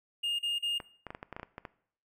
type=tone bursts; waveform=triangle; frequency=2833 Hz; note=F7; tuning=24 cents sharp; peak=-28 dBFS; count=3; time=0.23-0.784 s; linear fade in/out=10 ms; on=160 ms; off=37 ms
type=clicks; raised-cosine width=0.5 ms; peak=-25 dBFS; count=11; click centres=0.802 / 1.067 / 1.105 / 1.149 / 1.229 / 1.327 / 1.365 / 1.397 / 1.431 / 1.581 / 1.652 s
effects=noise-tail reverb RT60 0.6 s tail -19 dB re dry